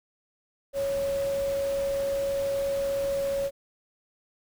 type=tone in noise; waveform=sine; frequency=554.4 Hz; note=C#5; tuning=in tune; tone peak=-25 dBFS; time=0.73-3.51 s; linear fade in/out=50 ms; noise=pink; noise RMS=-41 dBFS; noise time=0.73-3.51 s; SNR=+13 dB; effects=none